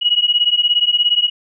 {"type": "beating tone pair", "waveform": "sine", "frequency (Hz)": [2899, 2916], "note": ["F#7", "F#7"], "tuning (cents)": [-36, -26], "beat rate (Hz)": 17, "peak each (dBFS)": -15, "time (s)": [0.01, 1.3], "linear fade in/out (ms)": 20, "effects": []}